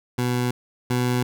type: tone pair in turn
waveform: 20% pulse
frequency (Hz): 123.47 / 123.96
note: B2 / B2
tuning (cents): 0 / +7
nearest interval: unison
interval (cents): 7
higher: second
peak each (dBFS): -16 / -15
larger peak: second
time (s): 0.18-0.51 / 0.9-1.23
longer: neither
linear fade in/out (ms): 5
effects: none